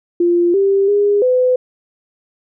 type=tone with pitch steps; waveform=sine; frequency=347.1 / 393.5 / 408.6 / 505 Hz; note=F4 / G4 / G#4 / B4; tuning=-11 / +7 / -28 / +39 cents; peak=-10 dBFS; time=0.2-1.56 s; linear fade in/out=5 ms; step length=340 ms; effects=none